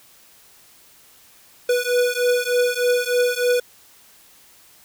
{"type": "beating tone pair", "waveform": "square", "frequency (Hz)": [488.9, 492.2], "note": ["B4", "B4"], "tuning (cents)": [-18, -6], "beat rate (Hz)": 3.3, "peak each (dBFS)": -21, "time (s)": [1.69, 3.6], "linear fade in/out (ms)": 5, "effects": ["white hiss -51 dBFS RMS until 4.84 s"]}